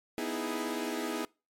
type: chord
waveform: sawtooth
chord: E major seventh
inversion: second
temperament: equal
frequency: 246.9 / 311.1 / 329.6 / 415.3 Hz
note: B3 / D#4 / E4 / G#4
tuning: 0 / 0 / 0 / 0 cents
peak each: -34 dBFS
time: 0.18-1.25 s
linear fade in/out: 0 ms
effects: noise-tail reverb RT60 0.3 s tail -25 dB re dry + MP3 64 kbps